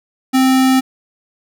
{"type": "tone", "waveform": "square", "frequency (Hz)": 261.6, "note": "C4", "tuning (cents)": 0, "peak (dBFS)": -10, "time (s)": [0.33, 0.81], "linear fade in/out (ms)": 20, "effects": []}